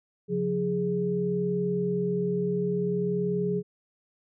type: tone cluster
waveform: sine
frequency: 138.9 / 179.4 / 414.8 Hz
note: C#3 / F3 / G#4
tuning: +4 / +47 / -2 cents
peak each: -35 / -28 / -27 dBFS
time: 0.28-3.63 s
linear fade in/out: 50 ms
effects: none